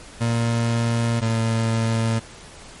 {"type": "tone pair in turn", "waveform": "30% pulse", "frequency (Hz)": [116.54, 113.35], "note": ["A#2", "A#2"], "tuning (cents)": [0, -48], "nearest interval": "unison", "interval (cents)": 48, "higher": "first", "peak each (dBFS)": -16, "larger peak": "neither", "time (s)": [[0.2, 1.21], [1.21, 2.2]], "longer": "first", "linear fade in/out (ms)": 20, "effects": ["pink hiss -42 dBFS RMS until 2.8 s", "MP3 48 kbps"]}